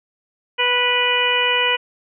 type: harmonic tone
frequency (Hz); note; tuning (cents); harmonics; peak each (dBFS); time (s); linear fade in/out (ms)
491.6; B4; -8; 1 / 2 / 3 / 4 / 5 / 6; -24 / -23 / -26 / -23 / -21 / -20; 0.58-1.77; 20
effects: none